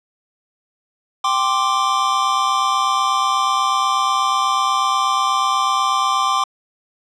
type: chord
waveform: square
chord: G suspended fourth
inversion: none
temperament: equal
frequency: 784 / 1046.5 / 1174.7 Hz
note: G5 / C6 / D6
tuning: 0 / 0 / 0 cents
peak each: -24 / -20 / -19 dBFS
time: 1.24-6.44 s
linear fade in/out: 5 ms
effects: low-pass 6000 Hz 12 dB/octave